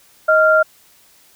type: tone pair together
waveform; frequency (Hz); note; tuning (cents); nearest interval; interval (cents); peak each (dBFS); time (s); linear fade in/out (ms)
sine; 628.7 / 1388; D#5 / F6; +18 / -11; octave + major second; 1371; -12; 0.28-0.63; 10
effects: white hiss -51 dBFS RMS until 1.35 s